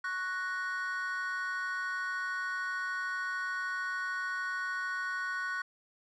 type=chord; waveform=triangle; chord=F# major; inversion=second; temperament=equal; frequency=1108.7 / 1480 / 1864.7 Hz; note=C#6 / F#6 / A#6; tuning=0 / 0 / 0 cents; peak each=-37 / -32 / -38 dBFS; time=0.04-5.62 s; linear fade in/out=5 ms; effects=tanh soft clip ceiling -24 dBFS + resampled to 22050 Hz